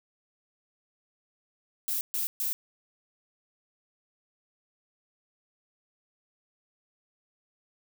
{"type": "noise bursts", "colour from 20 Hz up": "violet", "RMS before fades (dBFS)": -30, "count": 3, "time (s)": [1.88, 2.53], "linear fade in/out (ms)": 0, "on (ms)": 130, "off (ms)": 130, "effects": []}